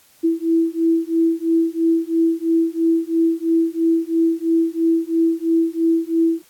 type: beating tone pair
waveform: sine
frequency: 328.1 / 331.1 Hz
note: E4 / E4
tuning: -8 / +8 cents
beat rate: 3 Hz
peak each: -18 dBFS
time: 0.23-6.42 s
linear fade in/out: 20 ms
effects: white hiss -53 dBFS RMS until 6.49 s + AAC 64 kbps